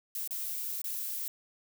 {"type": "noise with dropouts", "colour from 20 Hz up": "violet", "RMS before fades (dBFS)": -36, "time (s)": [0.15, 1.28], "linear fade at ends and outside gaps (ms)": 1, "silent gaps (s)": [[0.276, 0.308], [0.817, 0.842]], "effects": []}